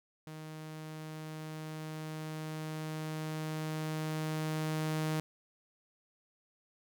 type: tone with level ramp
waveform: sawtooth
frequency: 156.2 Hz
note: D#3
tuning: 7 cents sharp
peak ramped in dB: -40 to -27 dBFS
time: 0.27-5.2 s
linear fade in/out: 0 ms
effects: none